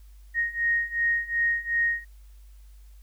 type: beating tone pair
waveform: sine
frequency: 1864.7 / 1867.4 Hz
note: A#6 / A#6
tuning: 0 / +3 cents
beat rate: 2.7 Hz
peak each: -27 / -25 dBFS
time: 0.34-2.05 s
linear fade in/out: 50 ms
effects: added 50 Hz sine -46 dBFS peak until 3.02 s + white hiss -65 dBFS RMS until 3.02 s